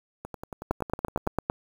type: two click trains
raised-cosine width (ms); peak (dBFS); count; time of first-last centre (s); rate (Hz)
1; -10 / -22; 8 / 12; 0.71-1.499 / 0.25-1.269; 8.87 / 10.8
effects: 7-bit